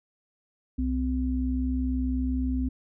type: tone pair together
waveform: sine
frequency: 64.17 / 256.7 Hz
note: C2 / C4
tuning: -33 / -33 cents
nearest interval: 2 octaves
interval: 2400 cents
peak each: -27 dBFS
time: 0.78-2.69 s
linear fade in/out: 10 ms
effects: none